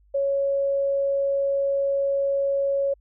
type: tone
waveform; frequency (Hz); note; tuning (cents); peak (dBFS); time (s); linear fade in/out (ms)
sine; 554.4; C#5; 0; -20; 0.14-2.94; 10
effects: added 50 Hz sine -55 dBFS peak until 3 s